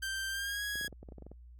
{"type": "tone with pitch glide", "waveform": "sawtooth", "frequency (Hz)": [1568, 1661.2], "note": ["G6", "G#6"], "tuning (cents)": [0, 0], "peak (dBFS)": -31, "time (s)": [0.02, 0.88], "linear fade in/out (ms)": 10, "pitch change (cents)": 100, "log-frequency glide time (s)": [0.3, 0.63]}
{"type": "clicks", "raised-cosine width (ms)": 2, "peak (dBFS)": -35, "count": 12, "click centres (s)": [0.756, 0.812, 0.847, 0.88, 0.927, 1.03, 1.088, 1.122, 1.183, 1.223, 1.266, 1.316]}
{"effects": ["added 60 Hz sine -50 dBFS peak until 1.59 s", "Opus 48 kbps"]}